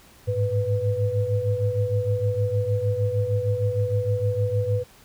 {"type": "tone cluster", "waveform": "sine", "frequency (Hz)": [102.1, 108.6, 495.7], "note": ["G#2", "A2", "B4"], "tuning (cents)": [-29, -22, 6], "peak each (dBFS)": -25, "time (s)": [0.27, 4.84], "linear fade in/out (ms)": 20, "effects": ["pink hiss -52 dBFS RMS until 5.04 s"]}